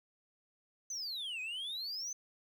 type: exponential two-way sweep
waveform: sine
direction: down then up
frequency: 6272 to 2469 to 6272 Hz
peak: -35 dBFS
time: 0.9-2.13 s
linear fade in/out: 5 ms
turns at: 1.41 s
effects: tanh soft clip ceiling -37 dBFS + 11-bit